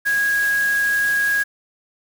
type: tone in noise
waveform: sine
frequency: 1649 Hz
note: G#6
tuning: 13 cents flat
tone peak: -16 dBFS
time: 0.05-1.44 s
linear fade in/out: 20 ms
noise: white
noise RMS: -32 dBFS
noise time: 0.05-1.44 s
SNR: +13 dB
effects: none